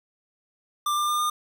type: tone with pitch steps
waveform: square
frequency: 1186 / 1194.9 / 1203.9 / 1213 Hz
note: D6 / D6 / D6 / D#6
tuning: +17 / +30 / +43 / -44 cents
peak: -23 dBFS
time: 0.86-1.3 s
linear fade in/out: 5 ms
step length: 110 ms
effects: 9-bit